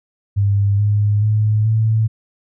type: tone with pitch steps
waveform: sine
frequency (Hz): 100.5 / 103.74 / 107.09 / 110.55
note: G2 / G#2 / A2 / A2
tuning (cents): +44 / -1 / -46 / +9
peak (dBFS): -12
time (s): 0.36-2.08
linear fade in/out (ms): 20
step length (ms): 430
effects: none